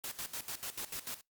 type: noise with tremolo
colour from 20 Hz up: white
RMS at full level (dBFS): -40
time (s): 0.04-1.21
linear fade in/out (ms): 0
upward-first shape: square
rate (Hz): 6.8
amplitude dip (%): 80
effects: noise-tail reverb RT60 0.2 s tail -26 dB re dry + Opus 48 kbps